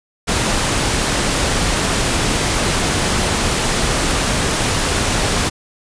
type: noise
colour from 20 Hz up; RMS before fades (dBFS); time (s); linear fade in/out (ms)
pink; -17; 0.27-5.5; 20
effects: resampled to 22050 Hz